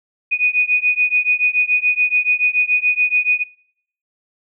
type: beating tone pair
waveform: sine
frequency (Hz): 2476 / 2483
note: D#7 / D#7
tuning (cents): -9 / -4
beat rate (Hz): 7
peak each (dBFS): -17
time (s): 0.31-3.44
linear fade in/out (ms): 20
effects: noise-tail reverb RT60 0.7 s tail -26 dB re dry